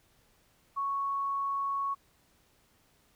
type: tone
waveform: sine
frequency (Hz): 1108.7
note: C#6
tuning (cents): 0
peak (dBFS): -29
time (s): 0.76-1.95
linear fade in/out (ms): 20
effects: pink hiss -67 dBFS RMS until 3.15 s